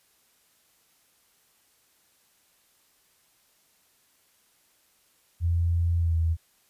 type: tone with pitch glide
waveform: sine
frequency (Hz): 85.1 to 81.96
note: F2 to E2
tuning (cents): -44 to -9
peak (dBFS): -21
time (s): 5.4-6.37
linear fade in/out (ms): 50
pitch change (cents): -65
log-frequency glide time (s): 5.98-6.16
effects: white hiss -65 dBFS RMS until 6.69 s + resampled to 32000 Hz